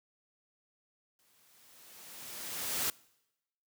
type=noise with exponential growth; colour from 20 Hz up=white; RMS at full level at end=-31 dBFS; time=1.19-2.9 s; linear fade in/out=1 ms; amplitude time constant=370 ms; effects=noise-tail reverb RT60 0.9 s tail -24 dB re dry + high-pass 100 Hz 12 dB/octave